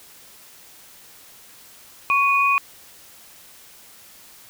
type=tone pair together; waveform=sine; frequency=1108.7 / 2474 Hz; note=C#6 / D#7; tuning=0 / -10 cents; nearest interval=octave + major second; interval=1390 cents; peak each=-18 dBFS; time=2.1-2.58 s; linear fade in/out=0 ms; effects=white hiss -47 dBFS RMS until 4.49 s

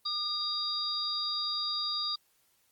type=tone cluster; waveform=sine; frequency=1208 / 3770 / 4770 Hz; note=D6 / A#7 / D8; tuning=+48 / +19 / +26 cents; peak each=-39 / -35 / -32 dBFS; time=0.05-2.16 s; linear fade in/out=10 ms; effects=white hiss -70 dBFS RMS until 2.71 s + Opus 32 kbps

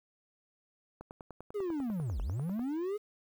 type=click train; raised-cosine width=1 ms; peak=-31 dBFS; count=17; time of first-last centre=1.01-2.594 s; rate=10.1 Hz
type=linear two-way sweep; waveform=triangle; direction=down then up; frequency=429.5 to 39.08 to 429.5 Hz; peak=-30 dBFS; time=1.54-2.98 s; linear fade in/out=20 ms; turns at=2.21 s
effects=10-bit

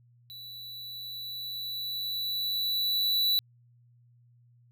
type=tone with level ramp; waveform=square; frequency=3951 Hz; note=B7; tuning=in tune; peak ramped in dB=-43 to -23 dBFS; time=0.3-3.39 s; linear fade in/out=0 ms; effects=added 120 Hz sine -58 dBFS peak until 4.71 s

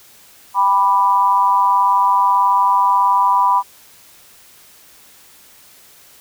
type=tone with amplitude modulation; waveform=sine; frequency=987.8 Hz; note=B5; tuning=in tune; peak=-7 dBFS; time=0.54-3.63 s; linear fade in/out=50 ms; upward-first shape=sine; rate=194 Hz; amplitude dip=80%; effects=white hiss -46 dBFS RMS until 6.2 s

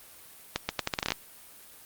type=accelerating click train; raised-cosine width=0.2 ms; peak=-9 dBFS; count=11; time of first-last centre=0.56-1.12 s; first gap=130 ms; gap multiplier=0.79; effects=white hiss -51 dBFS RMS until 1.85 s + Opus 32 kbps

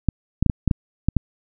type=clicks; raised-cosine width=5 ms; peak=-4 dBFS; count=8; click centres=0.087 / 0.426 / 0.463 / 0.498 / 0.677 / 0.712 / 1.086 / 1.167 s; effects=none

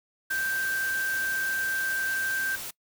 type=tone in noise; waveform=sine; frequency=1568 Hz; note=G6; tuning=in tune; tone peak=-26 dBFS; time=0.3-2.56 s; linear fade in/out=10 ms; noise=white; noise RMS=-37 dBFS; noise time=0.3-2.71 s; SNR=+8 dB; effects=noise-tail reverb RT60 0.1 s tail -23 dB re dry

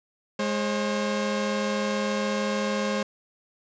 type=tone pair together; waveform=sawtooth; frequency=207.7 / 536.2 Hz; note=G#3 / C5; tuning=0 / +42 cents; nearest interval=octave + major third; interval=1642 cents; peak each=-23 / -24 dBFS; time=0.39-3.03 s; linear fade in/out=5 ms; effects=resampled to 16000 Hz + 9-bit

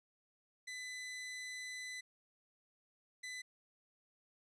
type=tone bursts at uneven times; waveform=sawtooth; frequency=2005 Hz; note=B6; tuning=26 cents sharp; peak=-40 dBFS; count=2; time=0.67-2.01 / 3.23-3.42 s; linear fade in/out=10 ms; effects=resampled to 22050 Hz

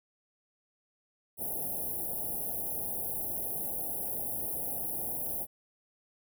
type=band-stop noise; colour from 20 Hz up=white; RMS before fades=-35 dBFS; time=1.37-5.47 s; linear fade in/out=50 ms; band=850 to 10000 Hz; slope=96 dB/octave; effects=none

